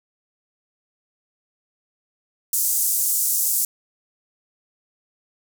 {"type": "band-pass noise", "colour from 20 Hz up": "white", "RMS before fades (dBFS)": -21, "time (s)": [2.53, 3.65], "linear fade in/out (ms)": 2, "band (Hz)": [6800, 16000], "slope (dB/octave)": 24, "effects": []}